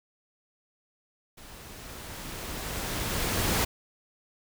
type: noise with level ramp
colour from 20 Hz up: pink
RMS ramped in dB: -48 to -25 dBFS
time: 1.37-3.65 s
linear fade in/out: 10 ms
effects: none